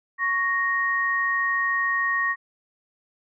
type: tone pair together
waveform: sine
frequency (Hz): 1110 / 1866.8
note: C#6 / A#6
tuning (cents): +2 / +2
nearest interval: major sixth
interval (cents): 900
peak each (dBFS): -26 / -22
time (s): 0.18-2.36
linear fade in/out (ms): 50
effects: none